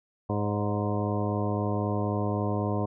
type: harmonic tone with a mistuned harmonic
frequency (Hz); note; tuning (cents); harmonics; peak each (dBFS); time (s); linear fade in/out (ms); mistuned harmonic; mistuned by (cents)
103.83; G#2; 0; 1 / 2 / 3 / 4 / 5 / 6 / 7 / 9 / 10; -29 / -32 / -34 / -35 / -36 / -37 / -37 / -39 / -39; 0.29-2.86; 10; 6; -37
effects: none